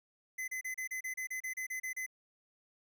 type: tone bursts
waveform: square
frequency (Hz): 2034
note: C7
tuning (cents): -50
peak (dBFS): -37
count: 13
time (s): 0.38-2.064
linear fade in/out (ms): 10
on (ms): 100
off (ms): 32
effects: none